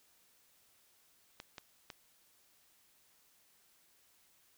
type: clicks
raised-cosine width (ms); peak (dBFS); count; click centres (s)
0.2; -28; 3; 1.401 / 1.582 / 1.902
effects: white hiss -69 dBFS RMS until 4.57 s

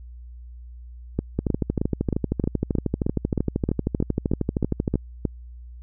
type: two click trains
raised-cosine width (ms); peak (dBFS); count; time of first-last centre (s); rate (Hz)
3; -9 / -9; 14 / 47; 1.19-5.252 / 1.39-4.956; 3.2 / 12.9
effects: added 60 Hz sine -38 dBFS peak until 5.82 s

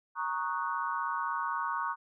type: chord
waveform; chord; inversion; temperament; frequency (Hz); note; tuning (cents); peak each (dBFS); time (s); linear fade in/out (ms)
sine; D# minor seventh; second; equal; 932.3 / 1108.7 / 1244.5 / 1480; A#5 / C#6 / D#6 / F#6; 0 / 0 / 0 / 0; -35 / -34 / -38 / -38; 0.15-1.96; 50
effects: none

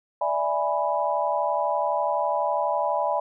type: chord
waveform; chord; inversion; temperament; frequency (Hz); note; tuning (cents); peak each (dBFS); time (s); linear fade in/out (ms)
sine; E dominant seventh; third; equal; 587.3 / 659.3 / 830.6 / 987.8; D5 / E5 / G#5 / B5; 0 / 0 / 0 / 0; -27 / -28 / -27 / -27; 0.21-3.2; 5
effects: none

